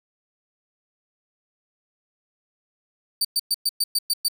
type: tone bursts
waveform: sawtooth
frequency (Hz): 4608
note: D8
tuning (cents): -34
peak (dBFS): -16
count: 8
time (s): 3.21-4.284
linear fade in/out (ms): 5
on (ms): 38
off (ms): 110
effects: 9-bit